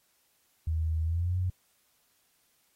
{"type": "tone with pitch glide", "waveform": "sine", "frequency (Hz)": [80, 91.37], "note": ["D#2", "F#2"], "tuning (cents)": [49, -21], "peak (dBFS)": -26, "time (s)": [0.67, 1.5], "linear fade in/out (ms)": 5, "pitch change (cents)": 230, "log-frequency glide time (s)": [1.03, 1.36], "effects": ["white hiss -70 dBFS RMS until 2.75 s", "AAC 48 kbps"]}